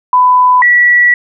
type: tone pair in turn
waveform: sine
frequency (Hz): 1000 / 1943.1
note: B5 / B6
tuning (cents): +21 / -29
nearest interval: octave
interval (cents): 1150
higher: second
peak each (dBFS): -4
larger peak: neither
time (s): 0.13-0.62 / 0.62-1.14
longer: second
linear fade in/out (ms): 2
effects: none